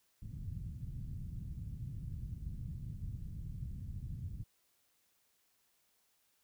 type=low-pass noise; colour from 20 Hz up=white; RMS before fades=-43 dBFS; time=0.22-4.44 s; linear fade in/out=5 ms; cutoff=140 Hz; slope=24 dB/octave; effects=white hiss -75 dBFS RMS until 6.43 s